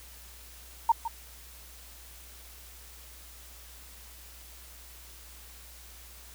sine tone with echo, 919 Hz, A#5, 25 cents flat, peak -17 dBFS, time 0.89-0.92 s, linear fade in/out 5 ms, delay 160 ms, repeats 1, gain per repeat -12 dB, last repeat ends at 1.08 s, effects added 60 Hz sine -51 dBFS peak until 6.34 s + white hiss -51 dBFS RMS until 6.34 s

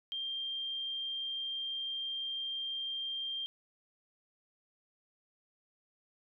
sine tone, 3183 Hz, G7, 26 cents sharp, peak -35 dBFS, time 0.12-3.46 s, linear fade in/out 0 ms, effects none

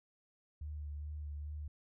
sine tone with vibrato, 74.3 Hz, D2, 21 cents sharp, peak -40 dBFS, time 0.61-1.68 s, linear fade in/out 5 ms, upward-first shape sine, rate 2.4 Hz, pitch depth 26 cents each way, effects none

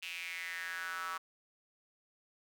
square tone with high-pass filter sweep, 87.31 Hz, F2, in tune, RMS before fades -41 dBFS, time 0.02-1.18 s, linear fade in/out 10 ms, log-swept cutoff 2700 to 1200 Hz, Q 5.9, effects none

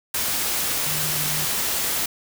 sine tone in noise, 152.1 Hz, D#3, 39 cents flat, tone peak -32 dBFS, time 0.86-1.45 s, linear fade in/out 5 ms, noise white, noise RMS -24 dBFS, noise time 0.14-2.06 s, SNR -11 dB, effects none

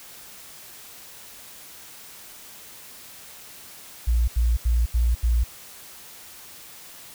sine tone bursts, 58.6 Hz, A#1, 10 cents sharp, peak -17 dBFS, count 5, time 4.07-5.44 s, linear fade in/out 10 ms, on 210 ms, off 80 ms, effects white hiss -44 dBFS RMS until 7.14 s

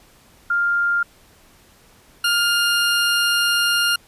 sine / 20% pulse tone pair in turn, 1400 / 1408 Hz, F6 / F6, +4 / +14 cents, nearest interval unison, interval 10 cents, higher second, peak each -16 / -11 dBFS, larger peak second, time 0.5-1.03 / 2.24-3.96 s, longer second, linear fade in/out 5 ms, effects pink hiss -52 dBFS RMS until 4.07 s + resampled to 32000 Hz

